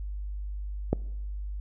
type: click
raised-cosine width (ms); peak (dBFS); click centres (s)
2; -10; 0.93
effects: noise-tail reverb RT60 1.0 s tail -23 dB re dry + added 50 Hz sine -32 dBFS peak until 1.6 s